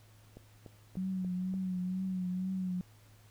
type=click train; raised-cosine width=2 ms; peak=-35 dBFS; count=5; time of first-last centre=0.37-1.54 s; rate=3.42 Hz
type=tone with vibrato; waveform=sine; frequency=185 Hz; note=F#3; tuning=in tune; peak=-32 dBFS; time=0.97-2.81 s; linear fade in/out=0 ms; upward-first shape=triangle; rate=2.1 Hz; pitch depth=48 cents each way
effects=added 106 Hz sine -58 dBFS peak until 3.3 s + pink hiss -64 dBFS RMS until 3.3 s